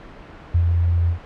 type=tone with ADSR envelope; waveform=sine; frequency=85.5 Hz; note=F2; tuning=36 cents flat; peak=-12 dBFS; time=0.54-1.19 s; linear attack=10 ms; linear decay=74 ms; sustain=-3 dB; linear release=100 ms; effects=pink hiss -40 dBFS RMS until 1.25 s + low-pass 2000 Hz 12 dB/octave